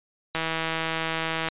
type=click train; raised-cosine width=0.3 ms; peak=-11 dBFS; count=185; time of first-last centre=0.35-1.486 s; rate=162 Hz; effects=resampled to 8000 Hz